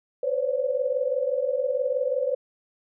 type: tone cluster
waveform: sine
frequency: 505 / 524 / 570 Hz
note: B4 / C5 / C#5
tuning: +39 / +2 / +48 cents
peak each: -27 dBFS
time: 0.23-2.35 s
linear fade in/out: 5 ms
effects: none